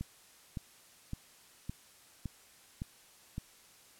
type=click train; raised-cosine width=5 ms; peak=-25 dBFS; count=7; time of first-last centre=0.01-3.381 s; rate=1.78 Hz; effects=white hiss -60 dBFS RMS until 3.99 s + low-pass 12000 Hz 12 dB/octave